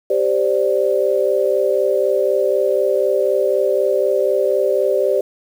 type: chord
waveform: sine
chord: G suspended fourth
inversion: none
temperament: equal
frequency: 392 / 523.3 / 587.3 Hz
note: G4 / C5 / D5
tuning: 0 / 0 / 0 cents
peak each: -18 dBFS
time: 0.1-5.21 s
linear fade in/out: 5 ms
effects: 7-bit